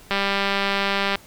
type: click train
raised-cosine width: 0.3 ms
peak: -6 dBFS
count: 208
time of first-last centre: 0.11-1.155 s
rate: 198 Hz
effects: pink hiss -48 dBFS RMS until 1.26 s